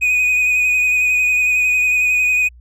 triangle tone with vibrato, 2489 Hz, D#7, in tune, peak -11 dBFS, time 0.01-2.49 s, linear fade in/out 20 ms, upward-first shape sine, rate 11 Hz, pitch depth 22 cents each way, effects added 60 Hz sine -40 dBFS peak until 2.6 s

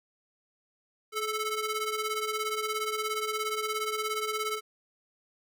sawtooth ring-modulated tone, 873 Hz, A5, 14 cents flat, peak -23 dBFS, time 1.12-4.61 s, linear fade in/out 50 ms, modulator 445 Hz, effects none

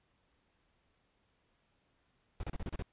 brown noise bursts, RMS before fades -38 dBFS, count 7, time 2.4-2.824 s, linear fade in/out 2 ms, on 34 ms, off 31 ms, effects pink hiss -75 dBFS RMS until 2.92 s + resampled to 8000 Hz

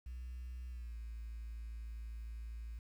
triangle tone with pitch glide, 61.74 to 56.29 Hz, B1 to A1, 0 to +40 cents, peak -39 dBFS, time 0.06-2.79 s, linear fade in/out 5 ms, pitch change -160 cents, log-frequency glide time 0.68-0.98 s, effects tanh soft clip ceiling -40 dBFS + 11-bit

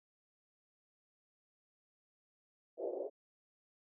pink band-pass noise, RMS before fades -40 dBFS, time 2.77-3.1 s, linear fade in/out 50 ms, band 360 to 640 Hz, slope 48 dB/octave, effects none

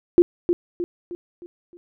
sine tone with echo, 349.2 Hz, F4, in tune, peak -8 dBFS, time 0.18-0.22 s, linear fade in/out 0 ms, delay 310 ms, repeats 5, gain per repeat -7 dB, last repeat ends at 1.77 s, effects none

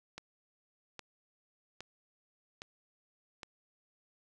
click train, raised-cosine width 0.2 ms, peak -26 dBFS, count 5, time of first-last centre 0.18-3.432 s, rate 1.23 Hz, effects none

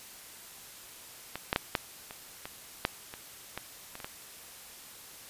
clicks, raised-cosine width 0.3 ms, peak -19 / -10 / -9 / -10 / -25 / -22 / -9 / -25 / -19 / -25 / -27 / -21 dBFS, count 12, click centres 1.356 / 1.529 / 1.561 / 1.752 / 2.109 / 2.455 / 2.851 / 3.139 / 3.576 / 3.954 / 4.002 / 4.045 s, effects white hiss -49 dBFS RMS until 5.29 s + resampled to 32000 Hz

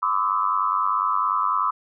sine tone cluster, 1011 / 1108 / 1198 / 1302 Hz, B5 / C#6 / D6 / E6, +40 / -1 / +34 / -22 cents, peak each -25 dBFS, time 0.02-1.71 s, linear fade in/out 10 ms, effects none

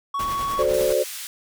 triangle tone, 1117 Hz, C#6, 13 cents sharp, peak -21 dBFS, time 0.14-0.63 s, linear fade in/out 5 ms
pink noise with tremolo, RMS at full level -32 dBFS, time 0.19-0.93 s, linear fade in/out 5 ms, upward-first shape triangle, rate 10 Hz, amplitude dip 50%
sine chord, D dominant seventh, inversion first, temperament equal, 370 / 440 / 523.3 / 587.3 Hz, F#4 / A4 / C5 / D5, 0 / 0 / 0 / 0 cents, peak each -26 / -25 / -21 / -23 dBFS, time 0.58-1.04 s, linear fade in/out 20 ms
white band-pass noise, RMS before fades -34 dBFS, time 0.74-1.27 s, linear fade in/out 0 ms, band 1700 to 15000 Hz, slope 12 dB/octave
effects none

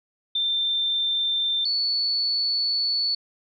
sine tone pair in turn, 3576 / 4443 Hz, A7 / C#8, +27 / +3 cents, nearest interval major third, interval 376 cents, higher second, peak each -21 dBFS, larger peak neither, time 0.35-1.65 / 1.65-3.15 s, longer second, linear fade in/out 5 ms, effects none

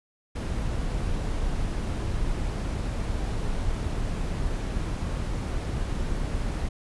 brown noise, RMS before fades -28 dBFS, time 0.35-6.69 s, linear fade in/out 10 ms, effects resampled to 24000 Hz

